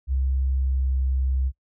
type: tone with pitch glide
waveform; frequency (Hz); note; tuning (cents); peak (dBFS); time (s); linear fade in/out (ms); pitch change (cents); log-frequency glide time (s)
sine; 66.1 to 65.57; C2 to C2; +18 to +4; -20; 0.07-1.52; 50; -14; 0.56-0.91
effects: noise-tail reverb RT60 0.1 s tail -22 dB re dry